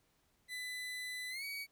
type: tone with pitch glide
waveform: 30% pulse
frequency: 2000 to 2258 Hz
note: B6 to C#7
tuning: +21 to +31 cents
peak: -38 dBFS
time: 0.48-1.67 s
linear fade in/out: 50 ms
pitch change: +210 cents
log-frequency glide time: 1.3-1.44 s
effects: pink hiss -75 dBFS RMS until 1.71 s